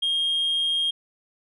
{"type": "tone", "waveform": "sine", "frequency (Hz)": 3233, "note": "G#7", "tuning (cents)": -47, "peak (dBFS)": -19, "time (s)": [0.02, 0.91], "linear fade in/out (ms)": 10, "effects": ["tanh soft clip ceiling -19 dBFS"]}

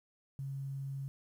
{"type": "tone with quantisation", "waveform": "sine", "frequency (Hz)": 136.9, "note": "C#3", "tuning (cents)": -21, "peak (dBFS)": -37, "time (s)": [0.39, 1.08], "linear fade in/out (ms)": 0, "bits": 11, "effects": []}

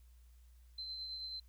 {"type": "tone with tremolo", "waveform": "sine", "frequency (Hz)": 4087, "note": "C8", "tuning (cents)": -41, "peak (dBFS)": -40, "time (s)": [0.78, 1.4], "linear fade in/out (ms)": 5, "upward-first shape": "triangle", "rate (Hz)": 9.2, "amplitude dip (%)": 35, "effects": ["added 60 Hz sine -58 dBFS peak until 1.48 s", "white hiss -75 dBFS RMS until 1.48 s"]}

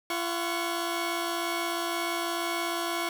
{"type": "tone cluster", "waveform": "15% pulse", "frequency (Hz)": [340.6, 738, 1108], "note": ["F4", "F#5", "C#6"], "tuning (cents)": [-43, -5, -1], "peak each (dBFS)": [-24, -31, -28], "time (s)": [0.1, 3.09], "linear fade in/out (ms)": 2, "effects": []}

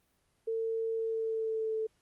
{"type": "tone with pitch glide", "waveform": "sine", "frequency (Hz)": [450, 440], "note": ["A4", "A4"], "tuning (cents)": [39, 0], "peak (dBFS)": -30, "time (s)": [0.47, 1.87], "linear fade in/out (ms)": 10, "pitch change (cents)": -39, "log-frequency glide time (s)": [1.02, 1.76], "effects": ["pink hiss -73 dBFS RMS until 2.01 s", "Opus 32 kbps"]}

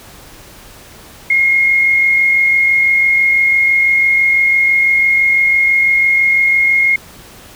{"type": "tone with amplitude modulation", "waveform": "sine", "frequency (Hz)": 2147, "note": "C7", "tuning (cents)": 44, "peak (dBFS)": -7, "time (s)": [1.3, 6.96], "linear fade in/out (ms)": 5, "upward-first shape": "sine", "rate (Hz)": 46, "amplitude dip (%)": 30, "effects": ["pink hiss -38 dBFS RMS until 7.55 s"]}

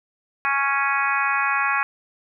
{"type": "harmonic tone", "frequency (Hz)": 277.2, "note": "C#4", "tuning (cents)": 0, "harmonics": [3, 4, 5, 6, 7, 8, 9], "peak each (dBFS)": [-28, -24, -26, -25, -30, -31, -27], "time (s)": [0.45, 1.83], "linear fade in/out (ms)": 0, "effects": []}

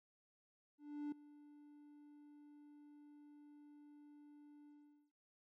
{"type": "tone with ADSR envelope", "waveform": "triangle", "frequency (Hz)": 293.7, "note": "D4", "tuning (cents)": 0, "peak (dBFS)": -38, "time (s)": [0.78, 5.12], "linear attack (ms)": 340, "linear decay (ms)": 4, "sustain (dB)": -19, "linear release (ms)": 440, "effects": []}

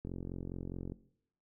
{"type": "click train", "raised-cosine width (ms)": 3, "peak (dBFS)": -28, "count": 40, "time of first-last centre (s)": [0.05, 0.921], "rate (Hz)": 44.8, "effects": ["noise-tail reverb RT60 0.7 s tail -19 dB re dry"]}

